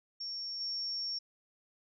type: tone with level steps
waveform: sine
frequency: 5490 Hz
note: F8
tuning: 31 cents flat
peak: -37 / -34 dBFS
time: 0.2-1.19 s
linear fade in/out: 10 ms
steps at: 0.6 s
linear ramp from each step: 10 ms
effects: none